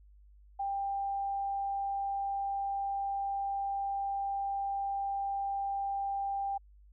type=tone; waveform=sine; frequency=792 Hz; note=G5; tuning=18 cents sharp; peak=-31 dBFS; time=0.59-6.58 s; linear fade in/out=10 ms; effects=added 50 Hz sine -55 dBFS peak until 6.92 s